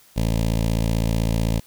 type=tone with notch filter; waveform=15% pulse; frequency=55.8 Hz; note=A1; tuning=25 cents sharp; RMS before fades=-21 dBFS; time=0.16-1.6 s; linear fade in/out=10 ms; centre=1400 Hz; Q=0.85; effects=white hiss -53 dBFS RMS until 1.66 s